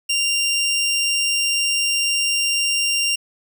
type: tone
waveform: 20% pulse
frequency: 2782 Hz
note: F7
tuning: 7 cents flat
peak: -13 dBFS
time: 0.09-3.16 s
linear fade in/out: 10 ms
effects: none